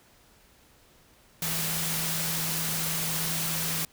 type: tone in noise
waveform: sine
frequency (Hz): 162.3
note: E3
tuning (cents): -27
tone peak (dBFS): -35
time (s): 1.42-3.85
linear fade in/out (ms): 2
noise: white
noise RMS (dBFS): -30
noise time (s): 1.42-3.85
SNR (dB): -8
effects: pink hiss -59 dBFS RMS until 3.92 s